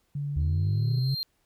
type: tone with pitch glide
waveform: sine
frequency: 143.5 to 150.2 Hz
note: D3 to D3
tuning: -40 to +39 cents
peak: -28 dBFS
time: 0.15-0.99 s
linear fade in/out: 5 ms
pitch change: +79 cents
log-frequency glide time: 0.42-0.58 s
type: linear sweep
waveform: sine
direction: up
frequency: 73.42 to 138.59 Hz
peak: -22 dBFS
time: 0.36-1.15 s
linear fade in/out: 10 ms
type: tone with exponential growth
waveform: triangle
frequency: 4186 Hz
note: C8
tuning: in tune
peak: -26 dBFS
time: 0.4-1.23 s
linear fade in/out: 0 ms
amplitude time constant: 180 ms
effects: tanh soft clip ceiling -18 dBFS + pink hiss -71 dBFS RMS until 1.45 s